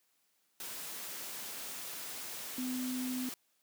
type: tone in noise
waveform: sine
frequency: 253.9 Hz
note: B3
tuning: 48 cents sharp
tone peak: -34 dBFS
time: 2.58-3.29 s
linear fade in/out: 2 ms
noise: white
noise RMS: -43 dBFS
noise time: 0.6-3.34 s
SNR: +6 dB
effects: white hiss -75 dBFS RMS until 3.62 s + high-pass 150 Hz 12 dB/octave